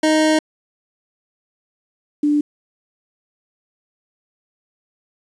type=tone pair in turn; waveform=25% pulse / sine; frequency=311.4 / 294.7 Hz; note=D#4 / D4; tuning=+2 / +6 cents; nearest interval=minor second; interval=96 cents; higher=first; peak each=-9 / -13 dBFS; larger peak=first; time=0.03-0.39 / 2.23-2.41 s; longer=first; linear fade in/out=5 ms; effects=resampled to 22050 Hz + 8-bit